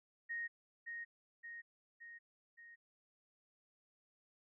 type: tone with echo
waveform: sine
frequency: 1864.7 Hz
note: A#6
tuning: in tune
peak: -39 dBFS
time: 0.29-0.48 s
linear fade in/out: 20 ms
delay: 570 ms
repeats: 4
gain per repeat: -4 dB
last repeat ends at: 2.76 s
effects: none